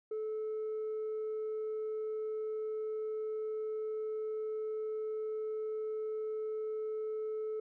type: tone with tanh clipping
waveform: triangle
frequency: 433.7 Hz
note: A4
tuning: 25 cents flat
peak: -35 dBFS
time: 0.11-7.6 s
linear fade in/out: 5 ms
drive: 6 dB
effects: none